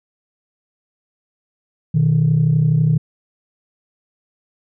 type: tone pair together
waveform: sine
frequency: 123.47 / 155.56 Hz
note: B2 / D#3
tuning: 0 / 0 cents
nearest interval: major third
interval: 400 cents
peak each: -16 / -12 dBFS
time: 1.94-2.98 s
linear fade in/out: 10 ms
effects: tanh soft clip ceiling -7 dBFS